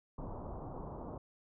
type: low-pass noise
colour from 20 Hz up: pink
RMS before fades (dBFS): -44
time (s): 0.18-1.18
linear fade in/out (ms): 5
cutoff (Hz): 1100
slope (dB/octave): 48
effects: none